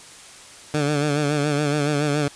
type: tone with vibrato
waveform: 15% pulse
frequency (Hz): 146.83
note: D3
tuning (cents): 0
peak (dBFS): -13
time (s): 0.74-2.28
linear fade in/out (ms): 2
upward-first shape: sine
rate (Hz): 7.1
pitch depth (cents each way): 59
effects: white hiss -43 dBFS RMS until 2.35 s + resampled to 22050 Hz